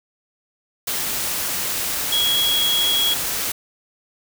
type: tone in noise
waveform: sine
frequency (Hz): 3322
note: G#7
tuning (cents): 0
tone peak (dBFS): -17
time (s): 2.12-3.14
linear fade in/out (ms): 5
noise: white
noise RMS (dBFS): -24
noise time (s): 0.87-3.52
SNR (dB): +4
effects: none